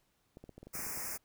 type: clicks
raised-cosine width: 2 ms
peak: -36 dBFS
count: 10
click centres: 0.371 / 0.44 / 0.493 / 0.58 / 0.63 / 0.67 / 0.754 / 0.793 / 0.867 / 0.975 s
type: band-stop noise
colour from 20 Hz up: white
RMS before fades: -40 dBFS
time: 0.73-1.18 s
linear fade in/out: 20 ms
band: 2500 to 5000 Hz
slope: 96 dB/octave
effects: pink hiss -75 dBFS RMS until 1.24 s